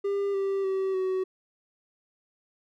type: tone with pitch steps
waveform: triangle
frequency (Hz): 399.6 / 391.4 / 383.3 / 375.4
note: G4 / G4 / G4 / F#4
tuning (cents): +33 / -3 / -39 / +25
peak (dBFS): -23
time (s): 0.04-1.24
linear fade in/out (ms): 10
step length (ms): 300
effects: none